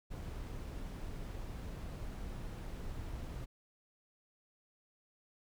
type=noise; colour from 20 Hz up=brown; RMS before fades=-43 dBFS; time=0.1-3.46 s; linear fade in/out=20 ms; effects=none

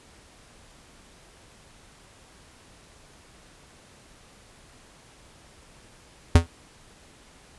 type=tone with exponential decay; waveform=square; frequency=84.1 Hz; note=E2; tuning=35 cents sharp; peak=-8 dBFS; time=6.35-6.47 s; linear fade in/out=5 ms; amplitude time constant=24 ms; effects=pink hiss -53 dBFS RMS until 7.58 s + resampled to 24000 Hz

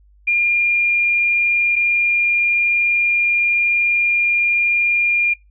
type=tone pair in turn; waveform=sine; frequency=2407 / 2407 Hz; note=D7 / D7; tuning=+42 / +42 cents; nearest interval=unison; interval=0 cents; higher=neither; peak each=-13 dBFS; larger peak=neither; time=0.27-1.76 / 1.76-5.34 s; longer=second; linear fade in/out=10 ms; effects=noise-tail reverb RT60 0.2 s tail -22 dB re dry + added 50 Hz sine -48 dBFS peak until 5.5 s

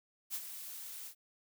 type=noise with ADSR envelope; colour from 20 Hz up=blue; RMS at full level=-37 dBFS; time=0.3-1.15 s; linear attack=44 ms; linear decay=53 ms; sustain=-9 dB; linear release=84 ms; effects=none

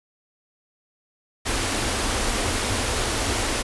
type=band-stop noise; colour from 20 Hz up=pink; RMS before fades=-24 dBFS; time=1.45-3.63 s; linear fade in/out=20 ms; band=120 to 200 Hz; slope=96 dB/octave; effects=resampled to 24000 Hz

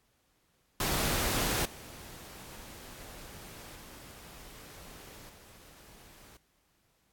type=noise with level steps; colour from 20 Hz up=pink; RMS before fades=-30 / -48 / -50 / -55 dBFS; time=0.8-6.37 s; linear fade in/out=2 ms; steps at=1.65 / 3.75 / 5.29 s; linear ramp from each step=5 ms; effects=pink hiss -72 dBFS RMS until 7.12 s + AAC 64 kbps

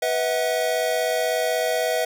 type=chord; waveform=square; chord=B suspended fourth; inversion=none; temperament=equal with one note detuned; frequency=493.9 / 643.8 / 740 Hz; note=B4 / E5 / F#5; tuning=0 / -41 / 0 cents; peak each=-26 / -24 / -29 dBFS; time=0.02-2.05 s; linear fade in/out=5 ms; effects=none

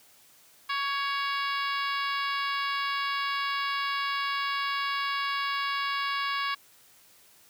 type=harmonic tone with a mistuned harmonic; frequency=560 Hz; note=C#5; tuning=18 cents sharp; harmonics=2 / 3 / 4 / 5 / 6 / 7 / 8 / 9; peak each=-30 / -34 / -36 / -38 / -40 / -41 / -42 / -43 dBFS; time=0.69-6.55 s; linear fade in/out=10 ms; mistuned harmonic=3; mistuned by=-20 cents; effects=white hiss -58 dBFS RMS until 7.49 s + high-pass 60 Hz 12 dB/octave

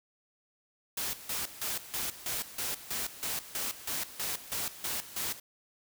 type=noise with tremolo; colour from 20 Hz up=white; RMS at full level=-34 dBFS; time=0.97-5.4 s; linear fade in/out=5 ms; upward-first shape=square; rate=3.1 Hz; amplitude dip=80%; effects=none

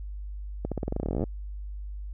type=accelerating click train; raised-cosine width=2 ms; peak=-16 dBFS; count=21; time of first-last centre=0.65-1.239 s; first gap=67 ms; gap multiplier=0.9; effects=added 50 Hz sine -34 dBFS peak until 2.13 s

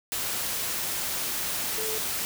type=tone in noise; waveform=sine; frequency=438 Hz; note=A4; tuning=8 cents flat; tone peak=-33 dBFS; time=1.78-1.98 s; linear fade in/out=0 ms; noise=white; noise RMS=-30 dBFS; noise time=0.12-2.25 s; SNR=-6 dB; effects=none

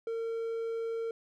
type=tone; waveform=triangle; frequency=456.2 Hz; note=A#4; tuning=37 cents flat; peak=-30 dBFS; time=0.07-1.11 s; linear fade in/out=2 ms; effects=none

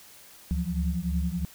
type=tone cluster; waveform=sine; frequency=70.4 / 73.4 / 169.9 / 180.5 Hz; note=C#2 / D2 / F3 / F#3; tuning=+27 / 0 / -47 / -43 cents; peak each=-31 dBFS; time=0.51-1.45 s; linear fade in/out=0 ms; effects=white hiss -51 dBFS RMS until 1.54 s

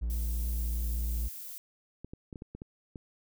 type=tone; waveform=triangle; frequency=58 Hz; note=A#1; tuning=8 cents flat; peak=-27 dBFS; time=0.01-1.29 s; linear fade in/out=20 ms
type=noise; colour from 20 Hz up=violet; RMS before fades=-43 dBFS; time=0.1-1.58 s; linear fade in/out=0 ms
type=clicks; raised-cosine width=3 ms; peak=-29 dBFS; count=8; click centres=2.046 / 2.135 / 2.328 / 2.358 / 2.421 / 2.55 / 2.619 / 2.958 s
effects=none

